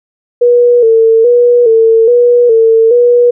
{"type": "tone with vibrato", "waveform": "sine", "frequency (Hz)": 466.8, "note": "A#4", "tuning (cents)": 2, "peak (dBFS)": -3, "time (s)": [0.41, 3.31], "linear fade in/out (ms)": 10, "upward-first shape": "square", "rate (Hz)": 1.2, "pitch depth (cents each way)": 62, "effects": []}